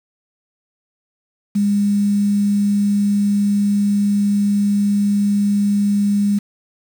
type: tone with quantisation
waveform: sine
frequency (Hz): 203.3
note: G#3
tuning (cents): -37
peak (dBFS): -13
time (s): 1.55-6.39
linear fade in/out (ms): 10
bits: 6
effects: none